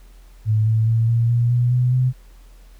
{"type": "tone with pitch steps", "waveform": "sine", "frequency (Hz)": [108.4, 110.93, 113.53, 116.18, 118.9, 121.67, 124.52, 127.43], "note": ["A2", "A2", "A#2", "A#2", "A#2", "B2", "B2", "C3"], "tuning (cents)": [-25, 15, -45, -5, 35, -25, 15, -45], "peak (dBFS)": -14, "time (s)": [0.45, 2.13], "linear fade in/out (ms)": 50, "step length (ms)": 210, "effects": ["added 42 Hz sine -42 dBFS peak until 2.79 s", "pink hiss -56 dBFS RMS until 2.79 s"]}